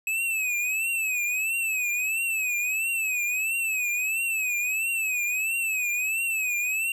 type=tone with vibrato; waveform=square; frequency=2568 Hz; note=E7; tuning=46 cents flat; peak=-25 dBFS; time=0.07-6.92 s; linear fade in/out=2 ms; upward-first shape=triangle; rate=1.5 Hz; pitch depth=130 cents each way; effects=none